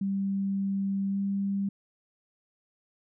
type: tone with pitch glide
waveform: sine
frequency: 196.1 to 197.81 Hz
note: G3 to G3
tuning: +1 to +16 cents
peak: -26 dBFS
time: 0.01-1.69 s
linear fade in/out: 5 ms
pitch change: +15 cents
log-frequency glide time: 1.09-1.18 s
effects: none